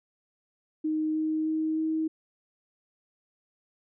sine tone with pitch steps, 311.1 / 313.1 / 315.1 / 317.1 Hz, D#4 / D#4 / D#4 / D#4, 0 / +11 / +22 / +33 cents, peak -25 dBFS, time 0.84-2.08 s, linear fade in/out 10 ms, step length 310 ms, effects none

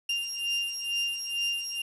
35% pulse beating tone pair, 2794 / 2796.2 Hz, F7 / F7, 0 / +1 cents, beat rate 2.2 Hz, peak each -30 dBFS, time 0.09-1.82 s, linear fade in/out 5 ms, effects resampled to 24000 Hz + 9-bit

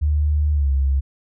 sine tone with pitch glide, 74.6 to 68.01 Hz, D2 to C#2, +28 to -32 cents, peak -15 dBFS, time 0.01-1.01 s, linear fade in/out 20 ms, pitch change -160 cents, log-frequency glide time 0.53-0.71 s, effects none

